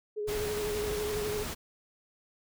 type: tone with vibrato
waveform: sine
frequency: 420 Hz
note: G#4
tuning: 19 cents sharp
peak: -31 dBFS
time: 0.16-1.44 s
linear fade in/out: 20 ms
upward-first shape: square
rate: 12 Hz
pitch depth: 26 cents each way
type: noise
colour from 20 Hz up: pink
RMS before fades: -37 dBFS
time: 0.27-1.55 s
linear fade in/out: 20 ms
effects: none